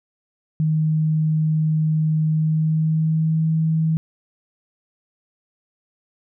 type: tone with pitch glide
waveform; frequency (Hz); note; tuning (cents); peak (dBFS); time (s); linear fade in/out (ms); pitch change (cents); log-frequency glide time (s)
sine; 156.3 to 159.86; D#3 to D#3; +8 to +47; -16; 0.6-3.97; 0; +39; 2.28-3.49
effects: none